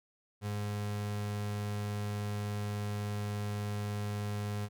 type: tone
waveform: 35% pulse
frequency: 103.5 Hz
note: G#2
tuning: 5 cents flat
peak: -32 dBFS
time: 0.41-4.69 s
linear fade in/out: 50 ms
effects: none

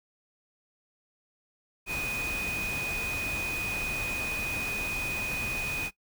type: tone in noise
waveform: sine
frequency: 2489 Hz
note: D#7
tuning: in tune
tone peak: -31 dBFS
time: 1.86-5.91 s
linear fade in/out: 50 ms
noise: pink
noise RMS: -37 dBFS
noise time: 1.86-5.91 s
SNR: +3 dB
effects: noise-tail reverb RT60 0.1 s tail -18 dB re dry

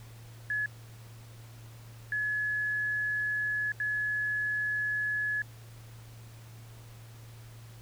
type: tone bursts at uneven times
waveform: sine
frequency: 1700 Hz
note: G#6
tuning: 40 cents sharp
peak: -28 dBFS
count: 3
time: 0.5-0.66 / 2.12-3.72 / 3.8-5.42 s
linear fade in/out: 2 ms
effects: added 114 Hz sine -47 dBFS peak until 7.81 s + pink hiss -56 dBFS RMS until 7.81 s

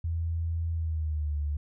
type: tone with pitch glide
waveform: sine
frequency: 82.9 to 73.43 Hz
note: E2 to D2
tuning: +10 to 0 cents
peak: -27 dBFS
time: 0.04-1.57 s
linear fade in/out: 5 ms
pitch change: -210 cents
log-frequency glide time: 0.72-1.36 s
effects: none

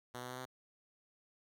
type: tone with pitch steps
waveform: 5% pulse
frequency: 123.47 / 125.05 / 126.65 / 128.27 Hz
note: B2 / B2 / B2 / C3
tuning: 0 / +22 / +44 / -34 cents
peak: -32 dBFS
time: 0.14-0.456 s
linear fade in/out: 10 ms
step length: 79 ms
effects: none

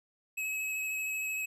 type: tone with vibrato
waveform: square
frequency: 2567 Hz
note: E7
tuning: 47 cents flat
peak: -33 dBFS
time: 0.37-1.46 s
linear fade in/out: 10 ms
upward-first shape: sine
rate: 13 Hz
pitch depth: 13 cents each way
effects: none

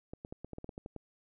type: clicks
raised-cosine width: 2 ms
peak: -29 dBFS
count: 11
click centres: 0.135 / 0.249 / 0.325 / 0.446 / 0.533 / 0.584 / 0.644 / 0.692 / 0.779 / 0.861 / 0.963 s
effects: none

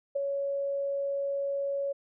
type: tone with ADSR envelope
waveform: sine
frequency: 558 Hz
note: C#5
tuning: 11 cents sharp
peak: -24 dBFS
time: 0.15-1.93 s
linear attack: 12 ms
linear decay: 9 ms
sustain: -4 dB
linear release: 15 ms
effects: none

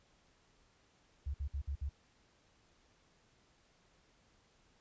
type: tone bursts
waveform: sine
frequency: 70.3 Hz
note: C#2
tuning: 25 cents sharp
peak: -35 dBFS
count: 5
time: 1.26-1.894 s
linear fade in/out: 10 ms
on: 82 ms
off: 56 ms
effects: pink hiss -70 dBFS RMS until 4.8 s + resampled to 16000 Hz

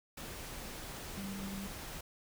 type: tone in noise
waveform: sine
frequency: 196 Hz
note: G3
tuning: in tune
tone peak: -40 dBFS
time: 1.17-1.67 s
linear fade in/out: 5 ms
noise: pink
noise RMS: -45 dBFS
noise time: 0.17-2.01 s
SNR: +2 dB
effects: none

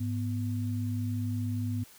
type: tone pair together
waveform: sine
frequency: 103.83 / 247 Hz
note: G#2 / B3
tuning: 0 / 0 cents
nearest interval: octave + minor third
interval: 1500 cents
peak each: -30 / -34 dBFS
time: 0-1.84 s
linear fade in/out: 10 ms
effects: white hiss -55 dBFS RMS until 1.98 s

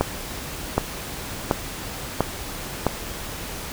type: accelerating click train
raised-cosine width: 1 ms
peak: -3 dBFS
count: 5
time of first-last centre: 0.01-2.867 s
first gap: 770 ms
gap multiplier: 0.95
effects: pink hiss -33 dBFS RMS until 3.72 s

